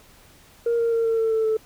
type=tone with pitch steps; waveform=sine; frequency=468.3 / 463.2 / 458.1 / 453.1 / 448.2 / 443.3 / 438.5 Hz; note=A#4 / A#4 / A#4 / A#4 / A4 / A4 / A4; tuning=+8 / -11 / -30 / -49 / +32 / +13 / -6 cents; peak=-17 dBFS; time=0.66-1.57 s; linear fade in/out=5 ms; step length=130 ms; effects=tanh soft clip ceiling -16 dBFS + pink hiss -52 dBFS RMS until 1.65 s